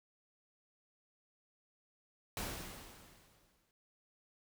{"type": "noise with exponential decay", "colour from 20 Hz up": "pink", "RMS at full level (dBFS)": -39, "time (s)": [2.37, 3.71], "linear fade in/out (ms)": 1, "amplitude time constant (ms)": 290, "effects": []}